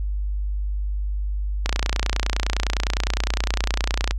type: click train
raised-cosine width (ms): 0.2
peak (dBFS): -5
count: 74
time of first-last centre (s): 1.66-4.11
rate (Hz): 29.8
effects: added 50 Hz sine -22 dBFS peak until 4.18 s